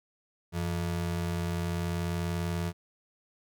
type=ring-modulated tone; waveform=square; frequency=130.81 Hz; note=C3; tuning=in tune; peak=-27 dBFS; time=0.52-2.73 s; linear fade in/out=50 ms; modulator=40.2 Hz; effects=none